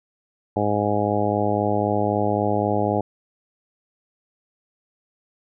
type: harmonic tone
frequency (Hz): 103.83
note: G#2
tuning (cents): 0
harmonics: 1 / 2 / 3 / 4 / 5 / 6 / 7 / 8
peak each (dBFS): -27 / -27 / -27 / -27 / -27 / -27 / -27 / -27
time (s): 0.56-3.01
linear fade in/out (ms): 5
effects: none